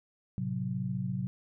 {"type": "chord", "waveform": "sine", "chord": "F# diminished", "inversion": "first", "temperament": "equal", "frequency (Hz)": [110, 130.81, 185], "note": ["A2", "C3", "F#3"], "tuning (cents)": [0, 0, 0], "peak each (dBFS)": [-38, -34, -34], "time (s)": [0.38, 1.27], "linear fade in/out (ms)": 0, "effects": []}